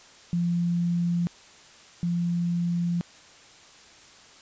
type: tone pair in turn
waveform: sine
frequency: 172.7 / 172.7 Hz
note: F3 / F3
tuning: -19 / -19 cents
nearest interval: unison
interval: 0 cents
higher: neither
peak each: -22 / -23 dBFS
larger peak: first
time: 0.33-1.27 / 2.03-3.01 s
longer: second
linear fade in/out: 0 ms
effects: white hiss -51 dBFS RMS until 4.41 s + resampled to 16000 Hz